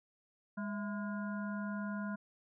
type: harmonic tone with a mistuned harmonic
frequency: 204.3 Hz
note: G#3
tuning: 28 cents flat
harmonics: 1 / 3 / 5 / 7 / 8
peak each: -37 / -48 / -48 / -46 / -56 dBFS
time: 0.57-2.16 s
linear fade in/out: 10 ms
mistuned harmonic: 3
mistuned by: +110 cents
effects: none